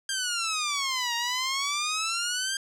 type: exponential two-way sweep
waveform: 10% pulse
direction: down then up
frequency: 1603 to 932.3 to 1603 Hz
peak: -18 dBFS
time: 0.09-2.57 s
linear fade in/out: 2 ms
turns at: 1.15 s
effects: low-pass 10000 Hz 12 dB/octave